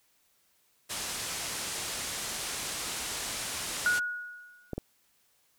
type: low-pass noise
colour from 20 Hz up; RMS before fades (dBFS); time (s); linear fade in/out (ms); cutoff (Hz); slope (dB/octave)
white; -36; 0.89-4; 20; 10000; 24
type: tone with exponential decay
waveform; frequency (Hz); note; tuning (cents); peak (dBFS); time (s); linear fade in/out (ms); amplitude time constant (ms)
sine; 1454; F#6; -31; -21; 3.86-4.74; 1; 190
type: clicks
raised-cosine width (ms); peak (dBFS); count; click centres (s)
2; -20; 2; 4.733 / 4.78
effects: white hiss -69 dBFS RMS until 5.58 s